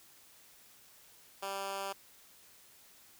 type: tone with high-pass filter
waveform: 10% pulse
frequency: 196 Hz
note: G3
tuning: in tune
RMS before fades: -39 dBFS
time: 1.42-1.93 s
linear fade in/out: 10 ms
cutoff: 570 Hz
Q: 0.86
effects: white hiss -60 dBFS RMS until 3.19 s